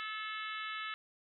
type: harmonic tone with a mistuned harmonic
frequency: 432.7 Hz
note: A4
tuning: 29 cents flat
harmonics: 3 / 4 / 5 / 6 / 7 / 8 / 9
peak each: -42 / -44 / -46 / -48 / -49 / -50 / -51 dBFS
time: 0-0.94 s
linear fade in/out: 0 ms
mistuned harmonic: 6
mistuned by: +38 cents
effects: none